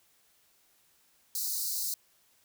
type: high-pass noise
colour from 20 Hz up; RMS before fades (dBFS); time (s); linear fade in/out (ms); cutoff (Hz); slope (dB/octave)
white; -33; 1.35-1.94; 2; 4000; 96
effects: white hiss -67 dBFS RMS until 2.44 s